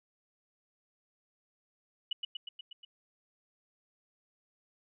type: tone with echo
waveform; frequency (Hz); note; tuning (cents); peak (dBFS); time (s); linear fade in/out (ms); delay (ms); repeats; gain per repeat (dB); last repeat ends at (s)
sine; 2942; F#7; -11; -30; 2.11-2.13; 5; 120; 6; -3; 2.85
effects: none